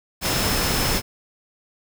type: tone in noise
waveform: sine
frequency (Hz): 5240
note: E8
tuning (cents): -11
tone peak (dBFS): -29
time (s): 0.21-1.02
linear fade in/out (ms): 50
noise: pink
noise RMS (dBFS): -22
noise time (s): 0.21-1.02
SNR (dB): -10
effects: none